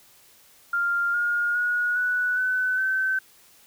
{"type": "tone with pitch steps", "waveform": "sine", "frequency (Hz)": [1396.9, 1423.8, 1451.2, 1479.1, 1507.6, 1536.6], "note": ["F6", "F6", "F#6", "F#6", "F#6", "G6"], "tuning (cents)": [0, 33, -34, -1, 32, -35], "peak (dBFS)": -21, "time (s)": [0.73, 3.19], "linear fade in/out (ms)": 5, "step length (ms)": 410, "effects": ["white hiss -55 dBFS RMS until 3.66 s"]}